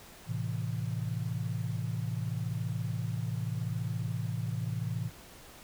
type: chord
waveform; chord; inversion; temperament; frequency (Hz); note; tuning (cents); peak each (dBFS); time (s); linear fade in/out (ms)
sine; A minor; none; equal; 110 / 130.81 / 164.81; A2 / C3 / E3; 0 / 0 / 0; -34 / -36 / -37; 0.26-5.11; 50
effects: pink hiss -52 dBFS RMS until 5.63 s